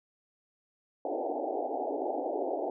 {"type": "band-pass noise", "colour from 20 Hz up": "white", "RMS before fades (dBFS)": -33, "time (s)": [1.05, 2.7], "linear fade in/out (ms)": 2, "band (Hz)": [270, 820], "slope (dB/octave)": 96, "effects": []}